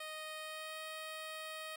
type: tone with pitch glide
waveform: 10% pulse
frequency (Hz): 622.3 to 628.1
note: D#5 to D#5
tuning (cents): 0 to +16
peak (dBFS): -35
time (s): 0-1.76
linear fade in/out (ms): 5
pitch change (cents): +16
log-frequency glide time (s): 0.4-0.78
effects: none